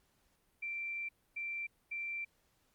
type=tone bursts at uneven times; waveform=sine; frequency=2351 Hz; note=D7; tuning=1 cent sharp; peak=-37 dBFS; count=3; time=0.62-1.09 / 1.36-1.67 / 1.91-2.25 s; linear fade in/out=10 ms; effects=pink hiss -74 dBFS RMS until 2.74 s + Opus 48 kbps